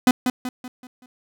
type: tone with echo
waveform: 45% pulse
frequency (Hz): 251.4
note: B3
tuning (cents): +31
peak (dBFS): -11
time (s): 0.07-0.11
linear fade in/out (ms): 2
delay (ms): 190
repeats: 5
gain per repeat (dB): -7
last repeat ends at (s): 1.06
effects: none